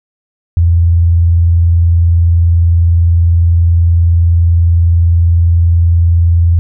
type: tone with vibrato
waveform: sine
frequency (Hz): 84.8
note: E2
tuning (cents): +50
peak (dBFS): -5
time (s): 0.57-6.59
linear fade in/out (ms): 0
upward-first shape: square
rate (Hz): 20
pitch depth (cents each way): 72
effects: none